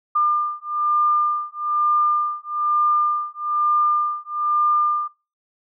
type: beating tone pair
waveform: sine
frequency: 1200 / 1201.1 Hz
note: D6 / D6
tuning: +37 / +39 cents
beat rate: 1.1 Hz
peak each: -21 / -21 dBFS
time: 0.15-5.08 s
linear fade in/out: 10 ms
effects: noise-tail reverb RT60 0.3 s tail -21 dB re dry